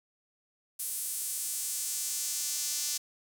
sawtooth tone with high-pass filter sweep, 295.8 Hz, D4, 13 cents sharp, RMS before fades -34 dBFS, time 0.79-2.98 s, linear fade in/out 10 ms, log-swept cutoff 9800 to 6000 Hz, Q 1.6, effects none

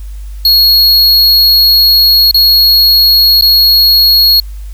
square tone with dropouts, 4318 Hz, C#8, 46 cents flat, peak -4 dBFS, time 0.45-4.4 s, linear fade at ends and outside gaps 2 ms, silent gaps 2.312-2.344 / 3.411-3.422 s, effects added 50 Hz sine -21 dBFS peak until 4.73 s + white hiss -44 dBFS RMS until 4.73 s

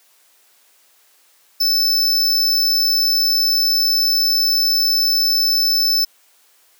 square tone, 5274 Hz, E8, in tune, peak -14 dBFS, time 1.6-6.05 s, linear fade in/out 10 ms, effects white hiss -55 dBFS RMS until 6.79 s + high-pass 400 Hz 12 dB/octave

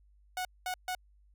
sawtooth tone bursts at uneven times, 735 Hz, F#5, 12 cents flat, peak -29 dBFS, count 3, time 0.37-0.45 / 0.66-0.74 / 0.88-0.95 s, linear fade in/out 2 ms, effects added 50 Hz sine -60 dBFS peak until 1.34 s

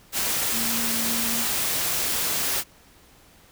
sine tone in noise, 230.3 Hz, A#3, 21 cents flat, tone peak -31 dBFS, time 0.51-1.46 s, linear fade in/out 50 ms, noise white, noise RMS -25 dBFS, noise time 0.12-2.64 s, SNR -9 dB, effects pink hiss -54 dBFS RMS until 3.51 s

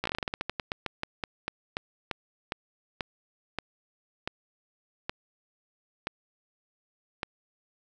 slowing click train, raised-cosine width 0.3 ms, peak -14 dBFS, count 27, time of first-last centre 0.04-7.231 s, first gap 15 ms, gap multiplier 1.19, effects none

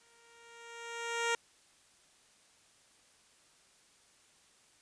10% pulse tone with exponential growth, 466.2 Hz, A#4, in tune, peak -20 dBFS, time 0.01-1.35 s, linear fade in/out 2 ms, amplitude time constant 290 ms, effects white hiss -65 dBFS RMS until 4.81 s + resampled to 22050 Hz

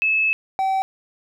sine / triangle tone pair in turn, 2600 / 768.5 Hz, E7 / G5, -24 / -35 cents, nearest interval octave + major sixth, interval 2111 cents, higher first, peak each -16 dBFS, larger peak neither, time 0.02-0.33 / 0.59-0.82 s, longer first, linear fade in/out 0 ms, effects none

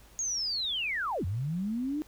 sine linear two-way sweep, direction down then up, 6660 to 82.41 to 310.7 Hz, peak -29 dBFS, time 0.19-2.02 s, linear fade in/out 0 ms, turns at 1.25 s, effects added 50 Hz sine -56 dBFS peak until 2.07 s + pink hiss -58 dBFS RMS until 2.07 s

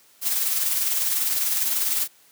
blue noise with tremolo, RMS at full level -21 dBFS, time 0.21-2.08 s, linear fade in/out 50 ms, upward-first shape triangle, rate 20 Hz, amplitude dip 50%, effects white hiss -56 dBFS RMS until 2.31 s + high-pass 150 Hz 12 dB/octave

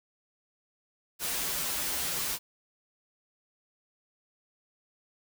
white noise with comb filter, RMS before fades -32 dBFS, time 1.19-2.39 s, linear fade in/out 50 ms, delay 9.3 ms, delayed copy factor -0.8, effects none

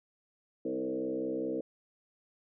sine tone with frequency modulation, 390 Hz, G4, 9 cents flat, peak -31 dBFS, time 0.65-1.61 s, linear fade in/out 5 ms, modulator 64.9 Hz, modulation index 2.2, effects none

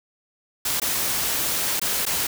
white noise with dropouts, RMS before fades -24 dBFS, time 0.65-2.27 s, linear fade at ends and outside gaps 5 ms, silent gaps 0.8-0.817 / 1.797-1.815 / 2.054-2.064 s, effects none

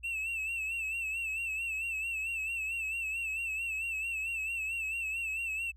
triangle tone with vibrato, 2658 Hz, E7, 14 cents sharp, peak -31 dBFS, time 0.03-5.72 s, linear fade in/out 20 ms, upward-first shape sine, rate 4.5 Hz, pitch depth 65 cents each way, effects added 60 Hz sine -52 dBFS peak until 5.76 s

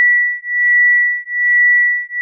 sine beating tone pair, 1950 / 1951.2 Hz, B6 / B6, -23 / -21 cents, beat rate 1.2 Hz, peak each -13 dBFS, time 0-2.21 s, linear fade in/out 0 ms, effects none

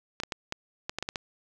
clicks, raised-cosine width 0.2 ms, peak -14 dBFS, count 9, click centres 0.201 / 0.235 / 0.322 / 0.524 / 0.895 / 0.986 / 1.026 / 1.089 / 1.158 s, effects none

